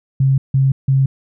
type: tone bursts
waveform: sine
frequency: 134.7 Hz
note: C#3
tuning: 49 cents flat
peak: -10 dBFS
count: 3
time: 0.2-1.06 s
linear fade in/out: 5 ms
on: 180 ms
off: 160 ms
effects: none